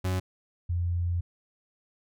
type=tone pair in turn; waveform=40% pulse / sine; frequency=92.7 / 86.99 Hz; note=F#2 / F2; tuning=+4 / -6 cents; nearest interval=minor second; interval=110 cents; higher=first; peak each=-25 dBFS; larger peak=neither; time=0.04-0.2 / 0.69-1.21 s; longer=second; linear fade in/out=10 ms; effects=none